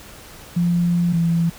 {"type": "tone pair in turn", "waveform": "sine", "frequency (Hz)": [173.3, 167.88], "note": ["F3", "E3"], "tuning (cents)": [-13, 32], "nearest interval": "minor second", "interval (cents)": 55, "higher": "first", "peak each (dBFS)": -15, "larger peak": "neither", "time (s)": [[0.56, 1.13], [1.13, 1.5]], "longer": "first", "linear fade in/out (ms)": 10, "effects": ["pink hiss -41 dBFS RMS until 1.58 s"]}